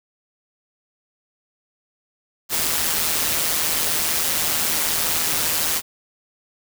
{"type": "noise with amplitude modulation", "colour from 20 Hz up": "white", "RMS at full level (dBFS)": -19, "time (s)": [2.49, 5.82], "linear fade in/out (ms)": 50, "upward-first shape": "sine", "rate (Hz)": 159, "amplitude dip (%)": 55, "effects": []}